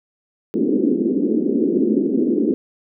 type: band-pass noise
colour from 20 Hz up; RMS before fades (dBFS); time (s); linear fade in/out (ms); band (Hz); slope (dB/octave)
pink; -18; 0.54-2.54; 0; 220 to 410; 48
effects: none